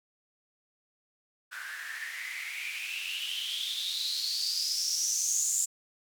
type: noise with band-pass filter sweep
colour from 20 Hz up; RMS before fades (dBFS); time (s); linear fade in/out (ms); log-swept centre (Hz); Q
blue; -33; 1.51-5.66; 20; 1500 to 7400; 9.4
effects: none